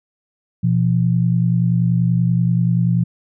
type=tone pair together; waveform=sine; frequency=121.69 / 172.1 Hz; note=B2 / F3; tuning=-25 / -25 cents; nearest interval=tritone; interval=600 cents; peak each=-16 dBFS; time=0.63-3.04 s; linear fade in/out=10 ms; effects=none